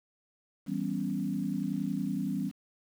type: chord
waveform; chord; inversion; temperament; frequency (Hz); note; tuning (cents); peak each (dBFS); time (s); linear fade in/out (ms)
sine; C# half-diminished seventh; first; equal; 164.81 / 196 / 246.9 / 277.2; E3 / G3 / B3 / C#4; 0 / 0 / 0 / 0; -37 / -33 / -36 / -35; 0.66-2.52; 50
effects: 9-bit